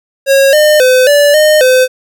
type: tone with pitch steps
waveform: square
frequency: 546 / 606 / 510 / 580 / 612 / 512 Hz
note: C#5 / D#5 / C5 / D5 / D#5 / C5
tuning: -26 / -46 / -44 / -22 / -29 / -38 cents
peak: -5 dBFS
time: 0.26-1.88 s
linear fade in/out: 50 ms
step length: 270 ms
effects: none